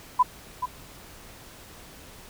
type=tone with echo; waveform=sine; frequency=1000 Hz; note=B5; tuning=21 cents sharp; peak=-14 dBFS; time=0.19-0.23 s; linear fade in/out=10 ms; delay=430 ms; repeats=1; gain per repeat=-10 dB; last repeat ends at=0.66 s; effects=pink hiss -47 dBFS RMS until 2.29 s